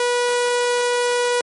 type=tone; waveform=sawtooth; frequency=487 Hz; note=B4; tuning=24 cents flat; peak=-13 dBFS; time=0-1.41 s; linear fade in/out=2 ms; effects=MP3 48 kbps